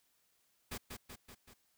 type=noise with echo; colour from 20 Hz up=pink; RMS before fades=-42 dBFS; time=0.71-0.78 s; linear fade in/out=10 ms; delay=190 ms; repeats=4; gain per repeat=-4 dB; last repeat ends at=1.54 s; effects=white hiss -75 dBFS RMS until 1.77 s